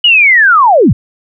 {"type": "linear sweep", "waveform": "sine", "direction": "down", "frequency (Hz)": [2960, 72.3], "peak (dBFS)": -3, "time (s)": [0.04, 0.93], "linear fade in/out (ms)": 5, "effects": []}